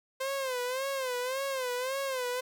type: tone with vibrato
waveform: sawtooth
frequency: 520 Hz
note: C5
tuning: 11 cents flat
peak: -27 dBFS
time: 0.2-2.41 s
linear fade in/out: 10 ms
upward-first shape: sine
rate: 1.8 Hz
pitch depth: 100 cents each way
effects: 11-bit